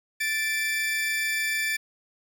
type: tone pair together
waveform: 40% pulse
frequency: 1759.4 / 2337 Hz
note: A6 / D7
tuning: -1 / -9 cents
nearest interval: perfect fourth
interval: 492 cents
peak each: -27 dBFS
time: 0.2-1.77 s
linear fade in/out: 10 ms
effects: 9-bit